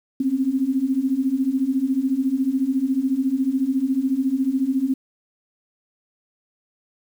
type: beating tone pair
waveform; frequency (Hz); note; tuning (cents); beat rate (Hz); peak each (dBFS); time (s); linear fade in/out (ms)
sine; 255.9 / 269.9; C4 / C#4; -38 / -46; 14; -23 / -20; 0.2-4.94; 5
effects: 8-bit